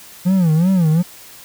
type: tone with vibrato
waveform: triangle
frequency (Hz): 172.6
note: F3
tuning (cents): -20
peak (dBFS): -9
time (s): 0.25-1.03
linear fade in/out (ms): 20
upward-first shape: sine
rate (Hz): 2.7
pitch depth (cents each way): 190
effects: white hiss -40 dBFS RMS until 1.44 s